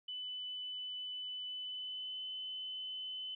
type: tone with pitch glide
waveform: sine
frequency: 2998 to 3029 Hz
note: F#7 to F#7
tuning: +22 to +40 cents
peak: -40 dBFS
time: 0.08-3.35 s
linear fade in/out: 5 ms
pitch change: +18 cents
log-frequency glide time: 1.52-2.23 s
effects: none